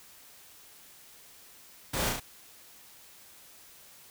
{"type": "noise with echo", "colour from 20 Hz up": "pink", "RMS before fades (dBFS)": -32, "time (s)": [1.93, 2.1], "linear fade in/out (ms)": 10, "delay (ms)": 34, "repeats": 3, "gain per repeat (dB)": -2, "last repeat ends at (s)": 2.202, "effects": ["white hiss -54 dBFS RMS until 4.1 s"]}